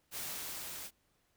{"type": "noise with level ramp", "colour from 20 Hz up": "white", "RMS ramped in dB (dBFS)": [-40, -45], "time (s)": [0.11, 0.91], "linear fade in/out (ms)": 50, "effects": ["pink hiss -75 dBFS RMS until 1.36 s"]}